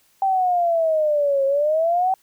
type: exponential two-way sweep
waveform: sine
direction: down then up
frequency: 784 to 540 to 769 Hz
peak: -16 dBFS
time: 0.22-2.14 s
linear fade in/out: 2 ms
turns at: 1.45 s
effects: white hiss -60 dBFS RMS until 2.22 s